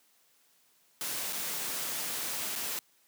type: noise with dropouts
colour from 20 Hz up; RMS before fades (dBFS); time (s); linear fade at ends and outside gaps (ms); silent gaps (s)
white; -35; 1.01-2.79; 1; 1.326-1.33 / 2.554-2.559
effects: white hiss -67 dBFS RMS until 3.07 s + high-pass 150 Hz 12 dB/octave